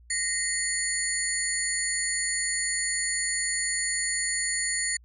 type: tone cluster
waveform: sine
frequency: 1864 / 2040 / 4392 / 6990 / 9260 Hz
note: A#6 / C7 / C#8 / A8 / D9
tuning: -1 / -44 / -17 / -12 / -25 cents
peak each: -32 / -36 / -34 / -30 / -31 dBFS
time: 0.1-4.97 s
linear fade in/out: 5 ms
effects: added 59 Hz sine -51 dBFS peak until 5.04 s